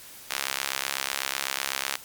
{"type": "tone with high-pass filter", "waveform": "sawtooth", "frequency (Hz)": 68, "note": "C#2", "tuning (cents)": -33, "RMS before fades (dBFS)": -31, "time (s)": [0.3, 1.97], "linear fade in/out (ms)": 10, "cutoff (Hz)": 1600, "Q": 0.61, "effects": ["white hiss -46 dBFS RMS until 2.04 s", "Opus 48 kbps"]}